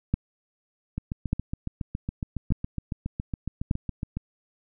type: two click trains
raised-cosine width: 5 ms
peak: -10 / -17 dBFS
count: 4 / 24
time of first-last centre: 0.14-3.711 / 0.98-4.17 s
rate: 0.84 / 7.21 Hz
effects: none